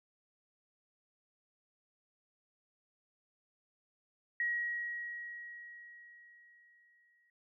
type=tone with exponential decay; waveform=sine; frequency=1902 Hz; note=A#6; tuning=34 cents sharp; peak=-30 dBFS; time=4.4-7.3 s; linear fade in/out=2 ms; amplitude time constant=630 ms; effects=none